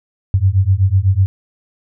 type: beating tone pair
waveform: sine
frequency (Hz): 92 / 100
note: F#2 / G2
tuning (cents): -9 / +35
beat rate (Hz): 8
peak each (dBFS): -13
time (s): 0.34-1.26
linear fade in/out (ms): 0
effects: none